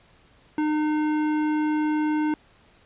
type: tone with hard clipping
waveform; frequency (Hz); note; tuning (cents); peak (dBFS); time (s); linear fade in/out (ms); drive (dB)
sine; 304.6; D#4; -37; -23; 0.58-2.34; 2; 13
effects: pink hiss -57 dBFS RMS until 2.85 s + resampled to 8000 Hz